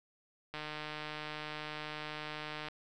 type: click train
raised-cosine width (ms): 0.3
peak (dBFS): -25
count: 327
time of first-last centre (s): 0.54-2.685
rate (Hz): 152
effects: none